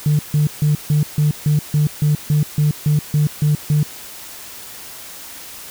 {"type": "tone bursts", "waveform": "sine", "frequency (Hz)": 149.3, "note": "D3", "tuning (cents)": 29, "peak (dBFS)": -10, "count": 14, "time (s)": [0.06, 3.83], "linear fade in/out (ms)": 2, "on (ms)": 130, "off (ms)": 150, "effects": ["tanh soft clip ceiling -9 dBFS", "white hiss -35 dBFS RMS until 5.7 s"]}